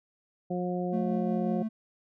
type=harmonic tone; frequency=179.3 Hz; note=F3; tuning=46 cents sharp; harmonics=1 / 2 / 3 / 4; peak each=-31 / -34 / -36 / -37 dBFS; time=0.5-1.63 s; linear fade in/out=10 ms
type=tone with tremolo; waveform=triangle; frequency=220 Hz; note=A3; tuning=in tune; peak=-26 dBFS; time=0.92-1.69 s; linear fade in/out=20 ms; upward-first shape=sine; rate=5.5 Hz; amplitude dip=25%
effects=none